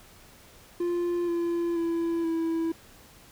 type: tone with pitch steps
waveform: triangle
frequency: 348.4 / 341.6 / 335 / 328.5 Hz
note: F4 / F4 / E4 / E4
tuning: -4 / -38 / +28 / -6 cents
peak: -23 dBFS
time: 0.8-2.72 s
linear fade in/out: 5 ms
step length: 480 ms
effects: pink hiss -53 dBFS RMS until 3.31 s